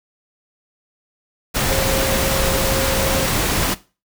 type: tone in noise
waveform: sine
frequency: 536 Hz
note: C5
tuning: 42 cents sharp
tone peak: -22 dBFS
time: 1.68-3.27 s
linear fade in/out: 20 ms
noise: pink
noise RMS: -19 dBFS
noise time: 1.54-3.75 s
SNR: -6 dB
effects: noise-tail reverb RT60 0.3 s tail -17 dB re dry